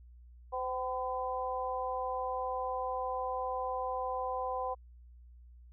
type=tone cluster; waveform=sine; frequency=513 / 766 / 1012 Hz; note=C5 / G5 / B5; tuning=-34 / -40 / +42 cents; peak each=-37 / -37 / -37 dBFS; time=0.52-4.75 s; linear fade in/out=20 ms; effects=added 60 Hz sine -52 dBFS peak until 5.72 s

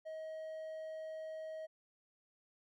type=tone; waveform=triangle; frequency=633 Hz; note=D#5; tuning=30 cents sharp; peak=-40 dBFS; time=0.05-1.67 s; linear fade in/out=20 ms; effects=MP3 96 kbps

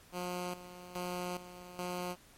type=tone with tremolo; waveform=10% pulse; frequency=178.9 Hz; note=F3; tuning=42 cents sharp; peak=-28 dBFS; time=0.12-2.16 s; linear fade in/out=50 ms; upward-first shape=square; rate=1.2 Hz; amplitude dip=75%; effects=pink hiss -60 dBFS RMS until 2.37 s + MP3 64 kbps

